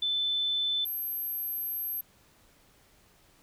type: tone pair in turn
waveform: sine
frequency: 3520 / 12461 Hz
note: A7 / G9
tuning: 0 / -11 cents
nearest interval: octave + minor seventh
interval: 2189 cents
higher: second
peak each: -26 / -31 dBFS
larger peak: first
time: 0.02-0.85 / 0.85-2.01 s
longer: second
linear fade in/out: 5 ms
effects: pink hiss -62 dBFS RMS until 3.42 s